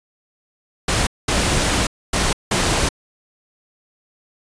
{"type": "noise bursts at uneven times", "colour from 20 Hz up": "pink", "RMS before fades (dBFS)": -18, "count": 4, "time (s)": [[0.88, 1.07], [1.28, 1.87], [2.13, 2.33], [2.51, 2.89]], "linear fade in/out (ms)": 5, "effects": ["resampled to 22050 Hz"]}